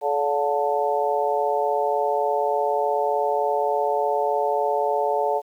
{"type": "harmonic tone with a mistuned harmonic", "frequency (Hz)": 143.4, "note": "D3", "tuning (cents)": -41, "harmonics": [3, 4, 5, 6], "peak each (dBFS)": [-25, -25, -25, -25], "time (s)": [0.01, 5.42], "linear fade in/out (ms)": 50, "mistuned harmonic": 6, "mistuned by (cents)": 48, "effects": ["9-bit"]}